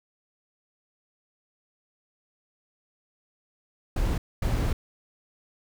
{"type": "noise bursts at uneven times", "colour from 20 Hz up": "brown", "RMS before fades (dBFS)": -25, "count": 2, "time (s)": [[3.96, 4.18], [4.42, 4.73]], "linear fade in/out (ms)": 5, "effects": []}